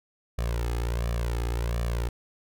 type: tone with flanger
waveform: sawtooth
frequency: 58.27 Hz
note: A#1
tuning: in tune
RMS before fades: -28 dBFS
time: 0.38-2.09 s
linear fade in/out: 5 ms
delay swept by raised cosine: 1.7 to 2.4 ms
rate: 1.4 Hz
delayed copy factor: +0.85
effects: none